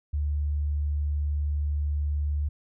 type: tone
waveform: sine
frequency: 73.42 Hz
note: D2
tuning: in tune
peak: -24 dBFS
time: 0.13-2.49 s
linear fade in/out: 10 ms
effects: none